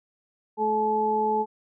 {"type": "harmonic tone", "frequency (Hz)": 215.3, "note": "A3", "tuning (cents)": -37, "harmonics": [1, 2, 4], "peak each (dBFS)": [-32, -26, -23], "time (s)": [0.57, 1.46], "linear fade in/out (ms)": 50, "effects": []}